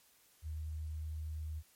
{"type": "tone", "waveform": "sine", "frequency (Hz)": 77.78, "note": "D#2", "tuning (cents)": 0, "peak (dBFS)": -38, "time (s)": [0.42, 1.63], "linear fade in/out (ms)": 50, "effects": ["white hiss -67 dBFS RMS until 1.75 s", "MP3 64 kbps"]}